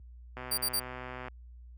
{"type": "click train", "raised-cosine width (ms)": 0.5, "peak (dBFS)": -26, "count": 116, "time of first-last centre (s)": [0.37, 1.283], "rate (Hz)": 126}
{"type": "tone bursts", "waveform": "10% pulse", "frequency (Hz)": 4699, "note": "D8", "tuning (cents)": 0, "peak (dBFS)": -21, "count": 3, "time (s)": [0.51, 0.8], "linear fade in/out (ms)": 10, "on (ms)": 68, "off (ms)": 43}
{"effects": ["added 60 Hz sine -41 dBFS peak until 1.77 s", "high-pass 80 Hz 12 dB/octave"]}